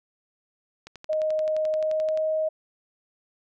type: click train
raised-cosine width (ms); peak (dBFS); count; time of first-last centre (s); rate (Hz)
0.2; -24; 16; 0.87-2.174; 11.5
type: tone with pitch glide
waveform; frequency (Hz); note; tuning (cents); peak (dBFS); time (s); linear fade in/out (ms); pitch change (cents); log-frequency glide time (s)
sine; 622.3 to 627.7; D#5 to D#5; 0 to +15; -22; 1.09-2.49; 10; +15; 1.71-2.24
effects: none